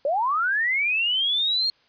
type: linear sweep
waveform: sine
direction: up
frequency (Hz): 534 to 4287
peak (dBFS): -20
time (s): 0.05-1.7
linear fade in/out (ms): 2
effects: white hiss -61 dBFS RMS until 1.88 s + resampled to 11025 Hz